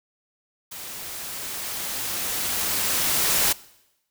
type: noise with level ramp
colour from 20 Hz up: white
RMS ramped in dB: -37 to -20 dBFS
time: 0.71-3.53 s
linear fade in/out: 10 ms
effects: noise-tail reverb RT60 0.9 s tail -21 dB re dry